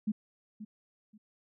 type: tone with echo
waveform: sine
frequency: 212.9 Hz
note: G#3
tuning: 43 cents sharp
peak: -27 dBFS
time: 0.07-0.12 s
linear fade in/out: 10 ms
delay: 530 ms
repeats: 2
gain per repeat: -13 dB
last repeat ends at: 1.18 s
effects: none